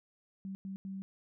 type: tone bursts at uneven times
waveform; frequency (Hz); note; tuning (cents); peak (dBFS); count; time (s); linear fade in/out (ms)
sine; 192.8; G3; -28; -38; 3; 0.45-0.55 / 0.65-0.76 / 0.85-1.02; 0
effects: none